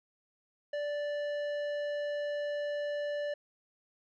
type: tone with tanh clipping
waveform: sine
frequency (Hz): 585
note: D5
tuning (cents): -7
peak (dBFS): -34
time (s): 0.73-3.34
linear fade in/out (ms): 5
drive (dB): 12
effects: none